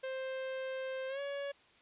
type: tone with pitch glide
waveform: 45% pulse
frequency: 525 to 562.7 Hz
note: C5 to C#5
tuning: +6 to +26 cents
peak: -37 dBFS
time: 0.03-1.52 s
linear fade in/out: 10 ms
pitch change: +120 cents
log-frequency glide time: 1.08-1.2 s
effects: white hiss -64 dBFS RMS until 1.81 s + resampled to 8000 Hz